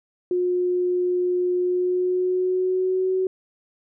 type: tone with pitch glide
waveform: sine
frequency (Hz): 359.4 to 374.7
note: F4 to F#4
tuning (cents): +50 to +22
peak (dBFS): -19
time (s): 0.31-3.27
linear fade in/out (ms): 2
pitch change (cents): +72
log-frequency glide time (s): 1.61-3.13
effects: none